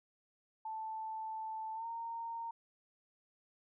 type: tone with pitch glide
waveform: sine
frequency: 880 to 921.6 Hz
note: A5 to A#5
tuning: 0 to -20 cents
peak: -39 dBFS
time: 0.65-2.51 s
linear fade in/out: 5 ms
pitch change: +80 cents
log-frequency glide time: 1.74-1.86 s
effects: none